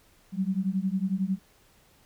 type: beating tone pair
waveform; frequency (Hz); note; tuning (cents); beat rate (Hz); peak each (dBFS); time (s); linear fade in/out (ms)
sine; 185 / 196; F#3 / G3; 0 / 0; 11; -28; 0.32-1.39; 50
effects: pink hiss -61 dBFS RMS until 2.05 s